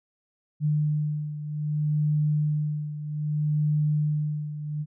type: beating tone pair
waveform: sine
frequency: 150.3 / 150.93 Hz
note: D3 / D3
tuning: +40 / +48 cents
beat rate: 0.63 Hz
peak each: -24 / -29 dBFS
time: 0.6-4.86 s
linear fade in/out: 50 ms
effects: none